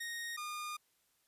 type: tone pair in turn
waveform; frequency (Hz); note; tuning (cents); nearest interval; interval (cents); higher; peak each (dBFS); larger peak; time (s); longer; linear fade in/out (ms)
sawtooth; 1864.7 / 1214.8; A#6 / D#6; 0 / -42; perfect fifth; 742; first; -36 / -36; neither; 0-0.37 / 0.37-0.77; second; 10
effects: white hiss -75 dBFS RMS until 1.27 s + resampled to 32000 Hz